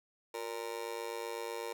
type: tone with amplitude modulation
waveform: 30% pulse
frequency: 465.1 Hz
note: A#4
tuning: 4 cents flat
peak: -31 dBFS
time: 0.34-1.73 s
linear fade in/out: 5 ms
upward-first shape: sine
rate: 108 Hz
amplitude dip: 100%
effects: none